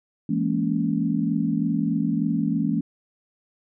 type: chord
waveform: sine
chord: A# half-diminished seventh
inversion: second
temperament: just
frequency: 167.82 / 209.8 / 233.1 / 279.7 Hz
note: E3 / G#3 / A#3 / C#4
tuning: +31 / +18 / 0 / +16 cents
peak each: -26 dBFS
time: 0.29-2.81 s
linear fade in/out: 5 ms
effects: none